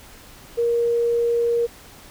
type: tone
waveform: sine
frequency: 470.4 Hz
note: A#4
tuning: 16 cents sharp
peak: -17 dBFS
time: 0.57-1.67 s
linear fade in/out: 20 ms
effects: pink hiss -45 dBFS RMS until 2.1 s